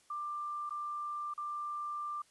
sine tone with dropouts, 1186 Hz, D6, 17 cents sharp, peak -36 dBFS, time 0.1-2.22 s, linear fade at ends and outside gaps 5 ms, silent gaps 0.695-0.706 / 1.338-1.377 s, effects white hiss -67 dBFS RMS until 2.3 s + resampled to 24000 Hz

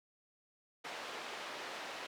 pink band-pass noise, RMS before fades -45 dBFS, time 0.84-2.07 s, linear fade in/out 10 ms, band 530 to 4000 Hz, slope 12 dB/octave, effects none

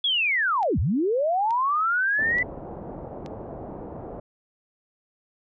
sine linear two-way sweep, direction down then up, 3428 to 61.1 to 2011 Hz, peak -20 dBFS, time 0.04-2.43 s, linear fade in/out 5 ms, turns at 0.79 s
click train, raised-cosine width 0.2 ms, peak -25 dBFS, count 4, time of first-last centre 0.63-3.262 s, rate 1.14 Hz
white low-pass noise, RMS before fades -37 dBFS, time 2.18-4.2 s, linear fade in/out 5 ms, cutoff 710 Hz, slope 24 dB/octave
effects none

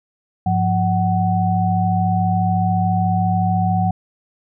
sine tone cluster, 102.8 / 176.8 / 748 Hz, G#2 / F3 / F#5, -17 / +22 / +19 cents, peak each -19 dBFS, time 0.46-3.91 s, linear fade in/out 5 ms, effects none

